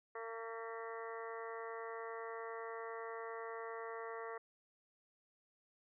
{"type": "harmonic tone with a mistuned harmonic", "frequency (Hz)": 227.5, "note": "A#3", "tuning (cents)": -42, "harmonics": [2, 3, 4, 5, 6, 7, 8, 9], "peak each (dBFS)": [-46, -52, -53, -50, -54, -61, -54, -57], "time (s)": [0.15, 4.38], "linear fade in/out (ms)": 5, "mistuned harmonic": 9, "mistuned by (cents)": -62, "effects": []}